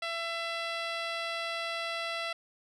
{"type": "tone with low-pass filter", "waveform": "10% pulse", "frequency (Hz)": 670, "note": "E5", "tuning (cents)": 28, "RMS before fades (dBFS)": -35, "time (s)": [0.02, 2.33], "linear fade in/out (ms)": 5, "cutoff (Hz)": 5400, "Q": 0.81, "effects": []}